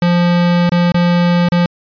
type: tone with dropouts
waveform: square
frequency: 174.61 Hz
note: F3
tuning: in tune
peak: -10 dBFS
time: 0.02-1.66 s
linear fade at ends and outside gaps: 2 ms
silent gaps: 0.694-0.719 / 0.92-0.944 / 1.487-1.52 s
effects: resampled to 11025 Hz